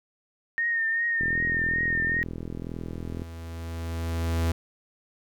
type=tone with vibrato; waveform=sine; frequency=1837 Hz; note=A#6; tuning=26 cents flat; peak=-23 dBFS; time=0.58-2.23 s; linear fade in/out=0 ms; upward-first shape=triangle; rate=2.6 Hz; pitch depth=43 cents each way
type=click train; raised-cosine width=3 ms; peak=-21 dBFS; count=85; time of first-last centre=1.21-3.22 s; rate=41.8 Hz
type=tone with exponential growth; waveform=45% pulse; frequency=83 Hz; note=E2; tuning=12 cents sharp; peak=-22 dBFS; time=1.48-4.52 s; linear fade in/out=5 ms; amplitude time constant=660 ms
effects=none